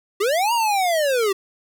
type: linear two-way sweep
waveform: square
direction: up then down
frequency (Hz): 374.8 to 960 to 374.8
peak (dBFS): -18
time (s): 0.2-1.33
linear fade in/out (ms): 10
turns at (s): 0.53
effects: none